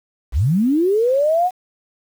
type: linear sweep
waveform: sine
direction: up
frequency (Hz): 45.46 to 751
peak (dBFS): -13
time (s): 0.32-1.51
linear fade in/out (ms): 50
effects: 7-bit